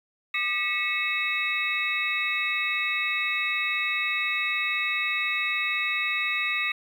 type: tone cluster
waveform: sine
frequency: 1203 / 1944 / 2198 / 2597 / 3795 Hz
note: D6 / B6 / C#7 / E7 / A#7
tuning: +41 / -28 / -15 / -26 / +30 cents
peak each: -35 / -31 / -29 / -28 / -34 dBFS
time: 0.34-6.72 s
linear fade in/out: 5 ms
effects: 9-bit